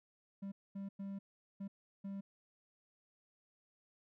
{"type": "tone bursts at uneven times", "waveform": "triangle", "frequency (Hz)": 197, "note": "G3", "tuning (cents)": 9, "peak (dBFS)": -39, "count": 5, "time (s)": [[0.42, 0.52], [0.75, 0.89], [0.99, 1.19], [1.6, 1.68], [2.04, 2.21]], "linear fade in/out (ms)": 10, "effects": []}